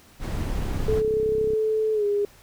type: noise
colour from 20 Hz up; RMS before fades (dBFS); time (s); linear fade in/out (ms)
brown; -27; 0.19-1.03; 50
type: click train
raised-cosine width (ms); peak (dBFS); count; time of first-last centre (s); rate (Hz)
3; -21; 38; 0.41-1.535; 32.9
type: tone with pitch glide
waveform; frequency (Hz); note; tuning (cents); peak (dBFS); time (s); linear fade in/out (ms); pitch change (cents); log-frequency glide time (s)
sine; 435.6 to 408.8; A4 to G#4; -17 to -27; -20; 0.88-2.25; 2; -110; 1.93-2.05
effects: pink hiss -53 dBFS RMS until 2.42 s